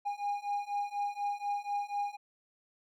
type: beating tone pair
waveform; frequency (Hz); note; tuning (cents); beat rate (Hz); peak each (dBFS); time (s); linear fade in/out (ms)
triangle; 813 / 817.1; G#5 / G#5; -37 / -28; 4.1; -34 / -33; 0.05-2.17; 20
effects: none